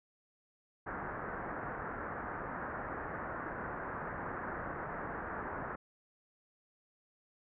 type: low-pass noise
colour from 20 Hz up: white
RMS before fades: -41 dBFS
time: 0.86-5.76 s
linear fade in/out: 10 ms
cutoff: 1700 Hz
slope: 48 dB/octave
effects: none